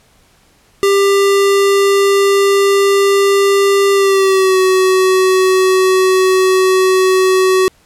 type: tone with pitch glide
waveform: square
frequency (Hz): 396.9 to 375.1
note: G4 to F#4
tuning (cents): +22 to +24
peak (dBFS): -9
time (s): 0.83-7.68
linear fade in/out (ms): 0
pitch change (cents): -98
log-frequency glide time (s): 3.93-4.58
effects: pink hiss -51 dBFS RMS until 7.85 s + low-pass 12000 Hz 12 dB/octave